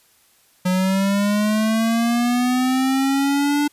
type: linear sweep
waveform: square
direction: up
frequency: 181.4 to 293.7 Hz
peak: -17 dBFS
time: 0.65-3.68 s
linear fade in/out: 10 ms
effects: white hiss -57 dBFS RMS until 3.72 s + resampled to 32000 Hz